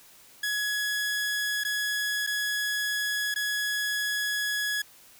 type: tone with dropouts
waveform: sawtooth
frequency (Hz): 1681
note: G#6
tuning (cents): +20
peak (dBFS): -23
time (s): 0.43-4.82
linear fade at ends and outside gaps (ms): 5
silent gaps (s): 1.637-1.648 / 2.266-2.272 / 3.342-3.359
effects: white hiss -54 dBFS RMS until 5.19 s